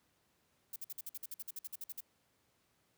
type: noise bursts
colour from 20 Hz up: violet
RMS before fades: -43 dBFS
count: 16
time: 0.73-2.006 s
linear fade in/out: 5 ms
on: 31 ms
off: 52 ms
effects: pink hiss -75 dBFS RMS until 2.97 s + high-pass 80 Hz 12 dB/octave